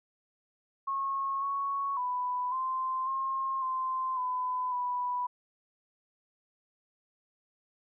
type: tone with pitch steps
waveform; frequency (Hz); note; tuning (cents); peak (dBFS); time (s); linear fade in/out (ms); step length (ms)
sine; 1091 / 1109 / 993 / 1041 / 1069 / 1040 / 1006 / 987; C#6 / C#6 / B5 / C6 / C6 / C6 / B5 / B5; -28 / 0 / +9 / -9 / +37 / -11 / +32 / -1; -29; 0.87-5.27; 10; 550
effects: none